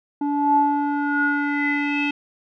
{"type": "tone with low-pass filter sweep", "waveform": "square", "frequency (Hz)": 288.4, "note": "D4", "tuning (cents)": -31, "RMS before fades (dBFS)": -21, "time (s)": [0.21, 2.11], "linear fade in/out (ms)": 5, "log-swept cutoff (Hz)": [670, 2800], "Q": 8.4, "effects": []}